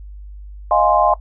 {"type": "chord", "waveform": "sine", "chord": "F minor seventh", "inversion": "third", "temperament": "equal", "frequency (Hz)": [622.3, 698.5, 830.6, 1046.5], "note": ["Eb5", "F5", "Ab5", "C6"], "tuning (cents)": [0, 0, 0, 0], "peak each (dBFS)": -17, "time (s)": [0.71, 1.14], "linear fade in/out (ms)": 2, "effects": ["noise-tail reverb RT60 0.1 s tail -18 dB re dry", "added 50 Hz sine -32 dBFS peak until 1.2 s"]}